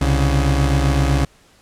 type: tone pair together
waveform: 30% pulse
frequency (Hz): 66.35 / 140.6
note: C2 / C#3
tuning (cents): +25 / +25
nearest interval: octave + minor second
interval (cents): 1300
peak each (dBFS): -13 / -16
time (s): 0.01-1.25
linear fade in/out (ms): 5
effects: pink hiss -52 dBFS RMS until 1.61 s + low-pass 10000 Hz 12 dB/octave